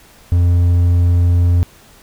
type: tone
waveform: triangle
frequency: 87.31 Hz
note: F2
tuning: in tune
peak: -7 dBFS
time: 0.32-1.63 s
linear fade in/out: 0 ms
effects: pink hiss -45 dBFS RMS until 2.02 s